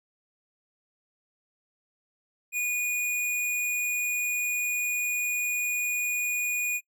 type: tone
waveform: square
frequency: 2455 Hz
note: D#7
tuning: 24 cents flat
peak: -26 dBFS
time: 2.52-6.81 s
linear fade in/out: 50 ms
effects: noise-tail reverb RT60 0.1 s tail -22 dB re dry